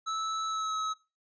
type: tone with pitch glide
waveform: square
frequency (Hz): 1308 to 1285.5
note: E6 to E6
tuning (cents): -14 to -44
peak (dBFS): -31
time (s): 0.06-0.94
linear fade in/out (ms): 20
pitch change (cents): -30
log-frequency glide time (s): 0.47-0.75
effects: noise-tail reverb RT60 0.3 s tail -19 dB re dry + resampled to 16000 Hz